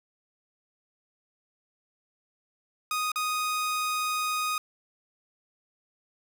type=tone with dropouts; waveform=sawtooth; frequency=1244.5 Hz; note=D#6; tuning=in tune; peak=-23 dBFS; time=2.91-4.58 s; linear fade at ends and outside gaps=2 ms; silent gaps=3.118-3.158 s; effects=none